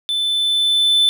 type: tone with level ramp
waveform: triangle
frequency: 3520 Hz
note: A7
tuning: in tune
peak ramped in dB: -16 to -9 dBFS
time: 0.09-1.09 s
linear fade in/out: 0 ms
effects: none